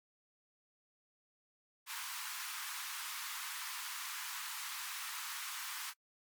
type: high-pass noise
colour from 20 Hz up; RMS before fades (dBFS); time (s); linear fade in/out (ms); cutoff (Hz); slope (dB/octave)
pink; -43; 1.86-5.94; 50; 960; 48
effects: noise-tail reverb RT60 0.1 s tail -26 dB re dry + MP3 96 kbps